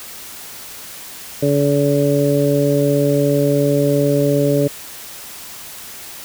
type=harmonic tone; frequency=142.8 Hz; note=D3; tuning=48 cents flat; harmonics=1 / 2 / 3 / 4; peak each=-18 / -18 / -18 / -18 dBFS; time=1.42-4.68 s; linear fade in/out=10 ms; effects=white hiss -34 dBFS RMS until 6.24 s